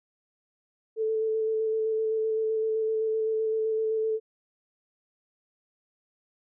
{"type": "tone with vibrato", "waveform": "sine", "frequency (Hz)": 440, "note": "A4", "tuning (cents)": 0, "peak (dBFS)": -24, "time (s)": [0.96, 4.2], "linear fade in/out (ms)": 50, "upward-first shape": "square", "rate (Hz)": 7.8, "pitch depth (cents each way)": 11, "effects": []}